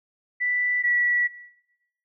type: tone pair in turn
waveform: sine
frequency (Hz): 1975.5 / 1944.9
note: B6 / B6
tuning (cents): 0 / -27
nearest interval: unison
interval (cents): 27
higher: first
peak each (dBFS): -22 / -19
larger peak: second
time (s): 0.4-0.83 / 0.83-1.28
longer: second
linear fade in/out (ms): 20
effects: noise-tail reverb RT60 0.9 s tail -18 dB re dry